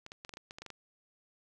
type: clicks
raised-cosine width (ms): 0.2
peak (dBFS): -28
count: 11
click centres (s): 0.064 / 0.119 / 0.249 / 0.293 / 0.338 / 0.371 / 0.509 / 0.585 / 0.62 / 0.663 / 0.703
effects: none